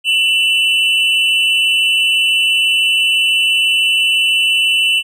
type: tone pair together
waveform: triangle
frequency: 2693 / 2967 Hz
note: E7 / F#7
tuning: +36 / +4 cents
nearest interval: major second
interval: 168 cents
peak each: -12 dBFS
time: 0.04-5.03 s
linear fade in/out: 50 ms
effects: none